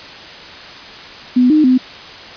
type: tone with pitch steps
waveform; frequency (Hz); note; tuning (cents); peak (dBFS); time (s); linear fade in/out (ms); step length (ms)
sine; 249.6 / 306.9 / 255.4; B3 / D#4 / C4; +19 / -24 / -42; -7; 1.36-1.78; 10; 140
effects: white hiss -33 dBFS RMS until 2.36 s + resampled to 11025 Hz